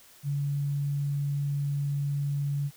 sine tone, 142.4 Hz, C#3, 47 cents sharp, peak -26 dBFS, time 0.23-2.71 s, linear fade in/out 50 ms, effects white hiss -55 dBFS RMS until 2.76 s

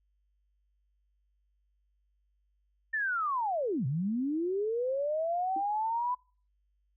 sine linear two-way sweep, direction down then up, 1809 to 122.1 to 1003 Hz, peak -28 dBFS, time 2.93-6.15 s, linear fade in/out 10 ms, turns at 3.86 s
sine tone with exponential decay, 318.1 Hz, D#4, 38 cents sharp, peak -34 dBFS, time 5.56-5.65 s, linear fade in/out 5 ms, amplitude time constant 19 ms
effects noise-tail reverb RT60 0.4 s tail -25 dB re dry + added 50 Hz sine -70 dBFS peak until 6.96 s

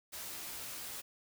white noise with comb filter, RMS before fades -44 dBFS, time 0.12-1.02 s, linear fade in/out 20 ms, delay 16 ms, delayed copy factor +0.55, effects none

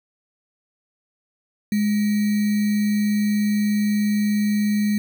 sine tone with sample-and-hold, 208.4 Hz, G#3, 6 cents sharp, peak -17 dBFS, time 1.72-4.98 s, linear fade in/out 2 ms, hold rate 2100 Hz, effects none

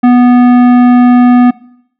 sine tone with tanh clipping, 245.9 Hz, B3, 7 cents flat, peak -4 dBFS, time 0.03-1.51 s, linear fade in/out 10 ms, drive 14 dB, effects noise-tail reverb RT60 0.7 s tail -21 dB re dry

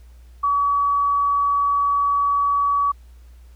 sine tone, 1137 Hz, C#6, 44 cents sharp, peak -16 dBFS, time 0.43-2.92 s, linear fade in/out 10 ms, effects added 60 Hz sine -42 dBFS peak until 3.55 s + pink hiss -60 dBFS RMS until 3.55 s

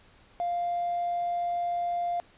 sine tone with hard clipping, 698.5 Hz, F5, in tune, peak -27 dBFS, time 0.4-2.2 s, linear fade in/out 0 ms, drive 1 dB, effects pink hiss -58 dBFS RMS until 2.37 s + resampled to 8000 Hz

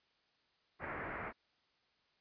white low-pass noise, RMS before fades -43 dBFS, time 0.79-1.33 s, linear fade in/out 50 ms, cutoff 2100 Hz, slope 48 dB/octave, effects white hiss -75 dBFS RMS until 2.2 s + resampled to 11025 Hz

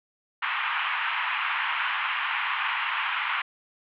pink band-pass noise, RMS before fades -28 dBFS, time 0.42-3.42 s, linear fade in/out 5 ms, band 920 to 3000 Hz, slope 48 dB/octave, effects none

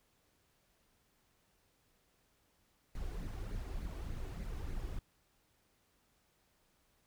brown noise with flanger, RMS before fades -41 dBFS, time 2.95-4.99 s, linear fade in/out 2 ms, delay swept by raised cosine 0.45 to 2.75 ms, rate 3.4 Hz, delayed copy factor +0.55, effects pink hiss -74 dBFS RMS until 7.06 s

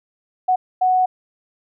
sine tone bursts at uneven times, 740 Hz, F#5, in tune, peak -13 dBFS, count 2, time 0.48-0.56 / 0.81-1.06 s, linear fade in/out 10 ms, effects none

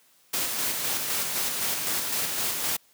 white noise with tremolo, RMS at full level -27 dBFS, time 0.33-2.77 s, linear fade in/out 10 ms, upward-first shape square, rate 3.9 Hz, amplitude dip 30%, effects white hiss -61 dBFS RMS until 2.93 s + high-pass 100 Hz 12 dB/octave

